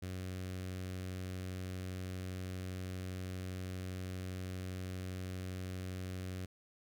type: tone with notch filter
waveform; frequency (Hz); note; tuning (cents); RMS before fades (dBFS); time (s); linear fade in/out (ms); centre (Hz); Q
sawtooth; 92.5; F#2; 0; -42; 0.02-6.46; 10; 910; 1.3
effects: none